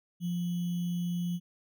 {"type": "tone with sample-and-hold", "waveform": "sine", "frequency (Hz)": 174.61, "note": "F3", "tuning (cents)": 0, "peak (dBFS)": -29, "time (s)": [0.2, 1.4], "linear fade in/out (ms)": 50, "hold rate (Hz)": 3150, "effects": []}